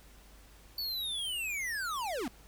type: linear sweep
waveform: square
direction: down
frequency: 4525 to 213.7 Hz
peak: -34 dBFS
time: 0.78-2.28 s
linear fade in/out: 2 ms
effects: added 50 Hz sine -56 dBFS peak until 2.47 s + pink hiss -59 dBFS RMS until 2.47 s